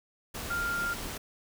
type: tone in noise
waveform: sine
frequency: 1396.9 Hz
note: F6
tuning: in tune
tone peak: -29 dBFS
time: 0.5-0.94 s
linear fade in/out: 10 ms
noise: pink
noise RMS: -38 dBFS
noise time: 0.34-1.18 s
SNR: +6 dB
effects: none